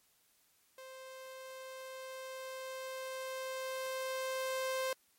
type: tone with level ramp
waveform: sawtooth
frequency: 523.3 Hz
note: C5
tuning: in tune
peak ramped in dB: -45 to -29 dBFS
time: 0.78-4.93 s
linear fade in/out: 2 ms
effects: white hiss -71 dBFS RMS until 5.18 s + MP3 64 kbps